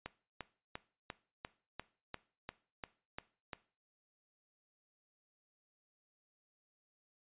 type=click train; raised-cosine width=0.3 ms; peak=-25 dBFS; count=11; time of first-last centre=0.06-3.532 s; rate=2.88 Hz; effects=noise-tail reverb RT60 0.4 s tail -18 dB re dry + resampled to 8000 Hz